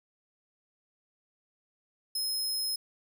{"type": "tone", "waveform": "sawtooth", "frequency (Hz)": 5140, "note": "E8", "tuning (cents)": -45, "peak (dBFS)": -27, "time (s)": [2.15, 2.76], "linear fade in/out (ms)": 5, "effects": []}